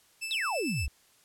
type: tone with tremolo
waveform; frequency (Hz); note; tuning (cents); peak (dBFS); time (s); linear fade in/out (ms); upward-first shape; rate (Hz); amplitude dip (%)
sawtooth; 2637; E7; 0; -29; 0.21-0.87; 20; sine; 8.9; 35
type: exponential sweep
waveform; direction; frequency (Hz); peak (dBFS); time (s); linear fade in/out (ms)
sine; down; 4007 to 59; -29; 0.31-0.88; 0
effects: white hiss -63 dBFS RMS until 1.24 s + low-pass 12000 Hz 12 dB/octave